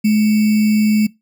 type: tone with sample-and-hold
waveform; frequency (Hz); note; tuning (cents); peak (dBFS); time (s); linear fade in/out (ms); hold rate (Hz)
sine; 213.4; G#3; +47; -10; 0.04-1.07; 10; 2450
effects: noise-tail reverb RT60 0.2 s tail -21 dB re dry

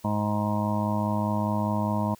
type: harmonic tone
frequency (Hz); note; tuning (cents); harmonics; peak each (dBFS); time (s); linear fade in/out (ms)
104.9; G#2; +18; 1 / 2 / 3 / 5 / 6 / 7 / 8 / 9 / 10; -29 / -27 / -36 / -40 / -33 / -41 / -40 / -31 / -38; 0.04-2.15; 10
effects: white hiss -56 dBFS RMS until 2.19 s

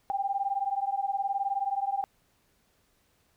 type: beating tone pair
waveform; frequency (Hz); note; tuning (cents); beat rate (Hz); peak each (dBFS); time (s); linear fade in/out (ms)
sine; 783 / 802; G5 / G5; -2 / +39; 19; -30; 0.1-2.04; 0
effects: pink hiss -69 dBFS RMS until 3.36 s

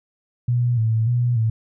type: tone with vibrato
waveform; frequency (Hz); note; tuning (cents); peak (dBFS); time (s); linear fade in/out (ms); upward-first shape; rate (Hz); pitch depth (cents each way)
sine; 116.54; A#2; 0; -16; 0.48-1.5; 5; square; 1.7; 72
effects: none

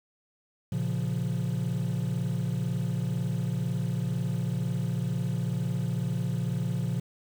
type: chord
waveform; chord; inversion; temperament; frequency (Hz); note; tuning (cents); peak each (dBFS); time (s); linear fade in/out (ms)
triangle; Bb minor; none; equal; 116.54 / 138.59 / 174.61; Bb2 / Db3 / F3; 0 / 0 / 0; -28; 0.72-7; 5
effects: tanh soft clip ceiling -21 dBFS + 8-bit

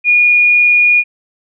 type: tone with frequency modulation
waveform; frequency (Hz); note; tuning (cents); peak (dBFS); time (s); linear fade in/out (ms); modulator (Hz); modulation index
sine; 2440; D#7; -34; -6; 0.04-1.04; 50; 22.7; 0.36
effects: none

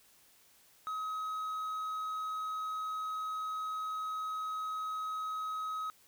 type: tone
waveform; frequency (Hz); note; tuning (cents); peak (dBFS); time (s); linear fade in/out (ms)
triangle; 1271; D#6; +36; -33; 0.87-5.9; 0
effects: white hiss -64 dBFS RMS until 6.07 s

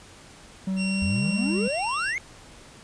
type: tone with pitch glide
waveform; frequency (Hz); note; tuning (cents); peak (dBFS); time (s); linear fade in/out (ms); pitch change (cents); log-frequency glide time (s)
triangle; 190 to 199.1; F#3 to G3; +46 to +27; -22; 0.67-1.68; 5; +81; 0.81-1.2
type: tone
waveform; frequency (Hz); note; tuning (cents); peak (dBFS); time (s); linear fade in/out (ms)
sawtooth; 2742; F7; -32; -26; 0.76-2.15; 50
type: exponential sweep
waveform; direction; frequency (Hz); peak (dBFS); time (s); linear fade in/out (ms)
triangle; up; 76.9 to 2217; -24; 1.02-2.18; 0
effects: pink hiss -48 dBFS RMS until 2.83 s + resampled to 22050 Hz

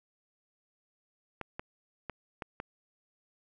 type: clicks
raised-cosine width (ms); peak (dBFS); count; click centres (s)
0.5; -22; 5; 1.413 / 1.595 / 2.097 / 2.422 / 2.601
effects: none

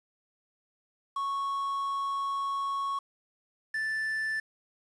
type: tone pair in turn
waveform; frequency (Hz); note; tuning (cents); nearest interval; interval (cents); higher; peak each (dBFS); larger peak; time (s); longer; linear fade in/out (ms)
triangle; 1106 / 1759.9; C#6 / A6; -4 / 0; minor sixth; 804; second; -27 / -27; neither; 1.16-2.99 / 3.74-4.4; first; 5
effects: resampled to 24000 Hz + 9-bit

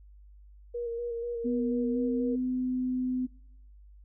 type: tone with vibrato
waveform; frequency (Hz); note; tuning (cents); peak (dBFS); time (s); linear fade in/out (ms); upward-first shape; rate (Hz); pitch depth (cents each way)
sine; 471.5; A#4; +20; -31; 0.74-2.36; 10; square; 4.1; 22
type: tone with pitch glide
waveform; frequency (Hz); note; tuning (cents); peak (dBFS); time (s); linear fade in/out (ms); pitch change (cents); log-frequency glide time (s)
sine; 246.9 to 254.1; B3 to B3; 0 to +49; -27; 1.44-3.27; 20; +49; 1.91-1.98
effects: noise-tail reverb RT60 0.8 s tail -23 dB re dry + added 50 Hz sine -50 dBFS peak until 4.04 s

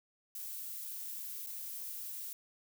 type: noise with dropouts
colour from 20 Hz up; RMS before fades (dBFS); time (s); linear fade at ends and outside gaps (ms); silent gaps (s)
violet; -43; 0.35-2.33; 2; 1.464-1.47
effects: none

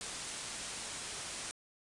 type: low-pass noise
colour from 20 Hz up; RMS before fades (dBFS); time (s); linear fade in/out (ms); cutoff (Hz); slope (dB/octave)
white; -43; 0.01-1.51; 0; 10000; 96
effects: resampled to 24000 Hz

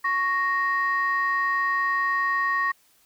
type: tone pair together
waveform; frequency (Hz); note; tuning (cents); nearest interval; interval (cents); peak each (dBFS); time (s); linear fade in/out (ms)
sine; 1108.7 / 1864.6; C#6 / A#6; 0 / 0; major sixth; 900; -23; 0.04-2.72; 10
effects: tanh soft clip ceiling -15 dBFS + white hiss -61 dBFS RMS until 3.05 s

